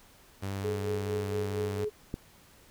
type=tone; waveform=sawtooth; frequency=98 Hz; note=G2; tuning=in tune; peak=-29 dBFS; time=0.42-1.85 s; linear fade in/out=10 ms
type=tone with tremolo; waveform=sine; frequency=423.4 Hz; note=G#4; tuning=33 cents sharp; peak=-29 dBFS; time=0.63-1.9 s; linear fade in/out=20 ms; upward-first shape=sine; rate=4.3 Hz; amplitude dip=65%
type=click; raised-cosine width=3 ms; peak=-20 dBFS; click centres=2.141 s
effects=pink hiss -58 dBFS RMS until 2.7 s